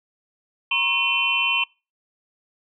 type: tone cluster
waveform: sine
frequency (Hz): 954 / 1085 / 2445 / 2698 / 3070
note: A#5 / C#6 / D#7 / E7 / G7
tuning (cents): +40 / -37 / -31 / +40 / -37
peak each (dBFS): -31 / -30 / -26 / -22 / -24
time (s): 0.71-1.64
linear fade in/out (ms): 5
effects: noise-tail reverb RT60 0.3 s tail -24 dB re dry